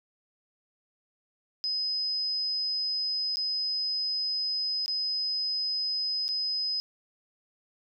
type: tone with dropouts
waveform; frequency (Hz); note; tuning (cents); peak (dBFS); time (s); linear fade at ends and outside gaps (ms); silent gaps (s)
sine; 5040; D#8; +21; -27; 1.64-6.8; 0; 3.358-3.37 / 4.86-4.88 / 6.281-6.289
effects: none